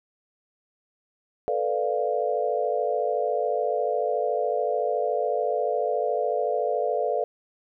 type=chord; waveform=sine; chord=B half-diminished seventh; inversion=third; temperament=equal; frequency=440 / 493.9 / 587.3 / 698.5 Hz; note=A4 / B4 / D5 / F5; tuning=0 / 0 / 0 / 0 cents; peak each=-28 dBFS; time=1.48-7.24 s; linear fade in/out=0 ms; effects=none